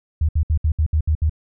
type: tone bursts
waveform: sine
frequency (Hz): 77.5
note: D#2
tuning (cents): -6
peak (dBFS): -14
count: 8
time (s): 0.21-1.296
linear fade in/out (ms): 5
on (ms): 78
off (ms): 66
effects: none